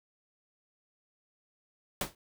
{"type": "noise with exponential decay", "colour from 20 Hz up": "pink", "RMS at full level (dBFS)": -28, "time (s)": [2.01, 2.15], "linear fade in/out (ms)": 2, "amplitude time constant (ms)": 29, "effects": []}